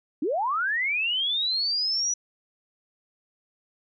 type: linear sweep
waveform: sine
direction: up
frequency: 261.6 to 5920 Hz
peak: -23 dBFS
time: 0.22-2.14 s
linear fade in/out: 5 ms
effects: none